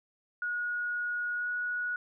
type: tone with pitch glide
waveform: sine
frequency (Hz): 1449 to 1460.8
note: F#6 to F#6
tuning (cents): -37 to -23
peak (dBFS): -30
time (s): 0.42-1.96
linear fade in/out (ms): 2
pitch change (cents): +14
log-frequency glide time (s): 1.35-1.49
effects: none